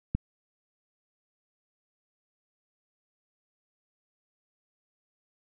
click, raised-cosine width 5 ms, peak -14 dBFS, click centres 0.15 s, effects none

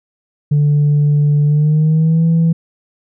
sine tone with pitch glide, 146.83 to 164.81 Hz, D3 to E3, 0 to 0 cents, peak -7 dBFS, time 0.51-2.53 s, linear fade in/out 10 ms, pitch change +200 cents, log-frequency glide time 1.44-2.25 s, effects tanh soft clip ceiling -7 dBFS

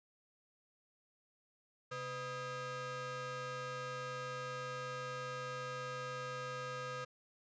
30% pulse ring-modulated tone, 371.8 Hz, F#4, 8 cents sharp, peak -35 dBFS, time 1.91-7.05 s, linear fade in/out 10 ms, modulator 877 Hz, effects resampled to 16000 Hz

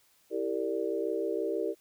sine chord, E half-diminished seventh, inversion none, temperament equal with one note detuned, 329.6 / 392 / 458.2 / 587.3 Hz, E4 / G4 / Bb4 / D5, 0 / 0 / -30 / 0 cents, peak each -35 / -33 / -33 / -37 dBFS, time 0.3-1.75 s, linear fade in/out 50 ms, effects white hiss -66 dBFS RMS until 1.8 s

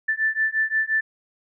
sine beating tone pair, 1760 / 1765.7 Hz, A6 / A6, 0 / +6 cents, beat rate 5.7 Hz, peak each -23 dBFS, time 0.08-1.01 s, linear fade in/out 10 ms, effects none

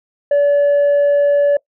sine tone, 574 Hz, D5, 40 cents flat, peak -7 dBFS, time 0.31-1.57 s, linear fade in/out 5 ms, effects noise-tail reverb RT60 0.1 s tail -22 dB re dry + tanh soft clip ceiling -9 dBFS

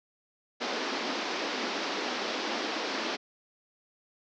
pink band-pass noise, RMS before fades -33 dBFS, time 0.6-3.17 s, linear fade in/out 20 ms, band 230 to 5600 Hz, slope 48 dB/octave, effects none

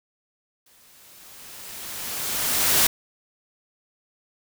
white noise with exponential growth, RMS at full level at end -17 dBFS, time 0.66-2.87 s, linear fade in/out 5 ms, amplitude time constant 480 ms, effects none

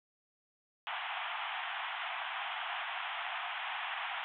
pink band-pass noise, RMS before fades -39 dBFS, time 0.87-4.24 s, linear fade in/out 0 ms, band 690 to 3400 Hz, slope 96 dB/octave, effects none

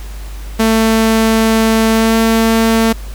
sawtooth tone with pitch glide, 222.8 to 225.1 Hz, A3 to A3, +22 to +40 cents, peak -5 dBFS, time 0.59-2.93 s, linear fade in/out 10 ms, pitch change +18 cents, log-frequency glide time 1.91-2.17 s, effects added 50 Hz sine -24 dBFS peak until 3.14 s + pink hiss -37 dBFS RMS until 3.14 s

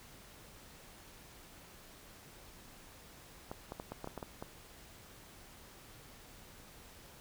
clicks, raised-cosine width 1 ms, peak -27 dBFS, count 9, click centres 3.515 / 3.721 / 3.799 / 3.92 / 4.044 / 4.074 / 4.177 / 4.228 / 4.425 s, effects pink hiss -56 dBFS RMS until 7.2 s

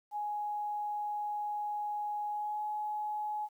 sine tone with pitch glide, 834 to 843.7 Hz, G#5 to G#5, +7 to +27 cents, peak -33 dBFS, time 0.11-3.49 s, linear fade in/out 50 ms, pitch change +20 cents, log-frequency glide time 2.3-2.61 s, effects 11-bit

